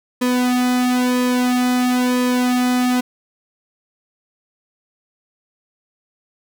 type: tone with flanger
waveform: sawtooth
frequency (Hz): 249.3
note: B3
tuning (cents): +16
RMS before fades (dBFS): -17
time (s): 0.21-3.01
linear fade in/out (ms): 10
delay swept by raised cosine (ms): 1.4 to 2.2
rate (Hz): 1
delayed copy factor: -0.95
effects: none